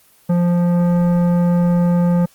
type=tone with tanh clipping; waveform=sine; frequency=174.61 Hz; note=F3; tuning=in tune; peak=-14 dBFS; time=0.29-2.26 s; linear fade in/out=10 ms; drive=13 dB; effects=white hiss -52 dBFS RMS until 2.34 s + Opus 24 kbps